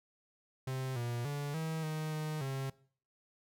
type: tone with pitch steps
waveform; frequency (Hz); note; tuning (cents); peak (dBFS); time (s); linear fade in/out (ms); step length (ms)
45% pulse; 131.1 / 119.5 / 144 / 160.1 / 155.6 / 154.4 / 134.7; C3 / A#2 / D3 / D#3 / D#3 / D#3 / C#3; +4 / +43 / -34 / +50 / 0 / -13 / -49; -35; 0.67-2.7; 5; 290
effects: noise-tail reverb RT60 0.5 s tail -21 dB re dry